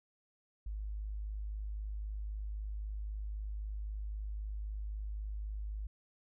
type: tone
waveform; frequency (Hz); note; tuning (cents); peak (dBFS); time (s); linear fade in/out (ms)
sine; 51.91; G#1; 0; -37; 0.66-5.87; 5
effects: none